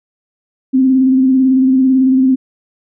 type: tone with vibrato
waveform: sine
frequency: 261.6 Hz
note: C4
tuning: in tune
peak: -7 dBFS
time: 0.73-2.36 s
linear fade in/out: 20 ms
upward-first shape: square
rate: 18 Hz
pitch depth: 28 cents each way
effects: none